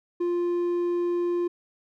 sine tone with hard clipping, 349.2 Hz, F4, in tune, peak -24 dBFS, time 0.2-1.48 s, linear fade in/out 10 ms, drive 3 dB, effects none

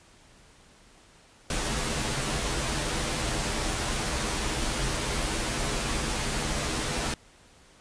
pink noise with comb filter, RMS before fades -29 dBFS, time 1.5-7.14 s, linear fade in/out 2 ms, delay 11 ms, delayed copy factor -0.65, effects pink hiss -56 dBFS RMS until 7.8 s + resampled to 22050 Hz

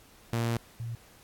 sawtooth / sine tone pair in turn, 116.54 / 116.54 Hz, A#2 / A#2, 0 / 0 cents, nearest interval unison, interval 0 cents, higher neither, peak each -23 / -33 dBFS, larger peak first, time 0.33-0.57 / 0.8-0.95 s, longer first, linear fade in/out 0 ms, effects pink hiss -57 dBFS RMS until 1.23 s + AAC 64 kbps

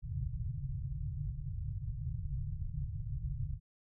white low-pass noise, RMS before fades -38 dBFS, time 0.02-3.6 s, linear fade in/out 50 ms, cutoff 150 Hz, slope 96 dB/octave, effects none

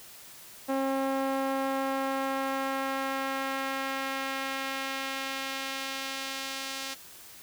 sawtooth tone with band-pass filter sweep, 269.3 Hz, C#4, 50 cents flat, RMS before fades -32 dBFS, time 0.68-6.95 s, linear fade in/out 20 ms, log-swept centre 610 to 4700 Hz, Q 0.8, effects white hiss -49 dBFS RMS until 7.42 s

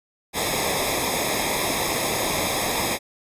pink noise with comb filter, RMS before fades -24 dBFS, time 0.33-2.99 s, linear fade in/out 50 ms, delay 0.68 ms, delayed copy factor -0.85, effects resampled to 32000 Hz

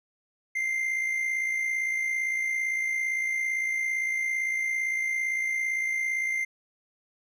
triangle tone with amplitude modulation, 2093 Hz, C7, in tune, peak -22 dBFS, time 0.55-6.45 s, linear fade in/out 10 ms, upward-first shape sine, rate 57.7 Hz, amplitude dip 45%, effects none

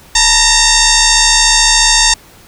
sine tone with frequency modulation, 880 Hz, A5, in tune, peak -6 dBFS, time 0.15-2.14 s, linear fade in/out 5 ms, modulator 917 Hz, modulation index 7.7, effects pink hiss -41 dBFS RMS until 2.47 s

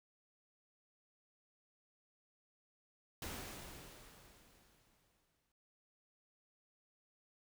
pink noise with exponential decay, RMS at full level -44 dBFS, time 3.22-5.52 s, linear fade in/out 2 ms, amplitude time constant 500 ms, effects none

